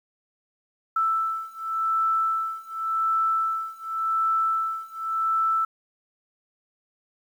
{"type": "beating tone pair", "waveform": "sine", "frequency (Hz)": [1322, 1322.89], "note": ["E6", "E6"], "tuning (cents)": [5, 6], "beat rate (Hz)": 0.89, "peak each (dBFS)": [-26, -25], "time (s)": [0.96, 5.65], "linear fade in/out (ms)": 5, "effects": ["9-bit"]}